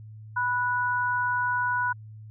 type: tone pair together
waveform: sine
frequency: 987.1 / 1470 Hz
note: B5 / F#6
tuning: -1 / -12 cents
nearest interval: perfect fifth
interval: 689 cents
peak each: -26 dBFS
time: 0.36-1.93 s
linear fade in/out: 10 ms
effects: added 108 Hz sine -41 dBFS peak until 2.3 s